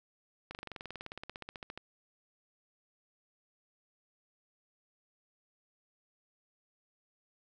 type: slowing click train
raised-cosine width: 0.3 ms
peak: -26 dBFS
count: 24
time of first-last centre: 0.51-1.776 s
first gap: 39 ms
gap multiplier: 1.03
effects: none